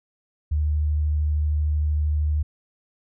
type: tone with vibrato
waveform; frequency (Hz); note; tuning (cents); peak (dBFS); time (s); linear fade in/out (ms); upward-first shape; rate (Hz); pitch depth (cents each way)
sine; 75.4; D2; +46; -19; 0.51-2.43; 10; sine; 13; 11
effects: none